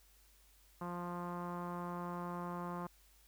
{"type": "tone with low-pass filter", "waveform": "sawtooth", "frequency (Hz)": 175.3, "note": "F3", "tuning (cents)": 7, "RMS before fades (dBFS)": -42, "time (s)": [0.81, 2.87], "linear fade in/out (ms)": 5, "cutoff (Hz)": 1100, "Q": 4.1, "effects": ["added 50 Hz sine -66 dBFS peak until 3.27 s", "white hiss -68 dBFS RMS until 3.27 s"]}